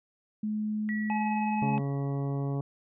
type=tone; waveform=sine; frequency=213.2 Hz; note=G#3; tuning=46 cents sharp; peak=-28 dBFS; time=0.43-1.8 s; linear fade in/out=5 ms
type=tone with exponential decay; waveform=sine; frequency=1936 Hz; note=B6; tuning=35 cents flat; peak=-33 dBFS; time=0.89-2.55 s; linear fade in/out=0 ms; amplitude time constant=360 ms
type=tone with tremolo; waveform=square; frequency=852 Hz; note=G#5; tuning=44 cents sharp; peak=-29 dBFS; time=1.1-1.78 s; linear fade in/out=0 ms; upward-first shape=sine; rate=19 Hz; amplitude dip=25%
type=harmonic tone; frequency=139.4 Hz; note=C#3; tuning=10 cents sharp; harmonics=1 / 2 / 3 / 4 / 5 / 6 / 7 / 8; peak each=-29 / -36 / -39 / -45 / -45 / -49 / -52 / -50 dBFS; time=1.62-2.61 s; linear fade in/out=2 ms
effects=resampled to 8000 Hz